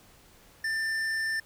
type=tone with hard clipping; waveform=sine; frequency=1784 Hz; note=A6; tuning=23 cents sharp; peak=-29 dBFS; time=0.64-1.4 s; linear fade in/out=5 ms; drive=9 dB; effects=pink hiss -57 dBFS RMS until 1.45 s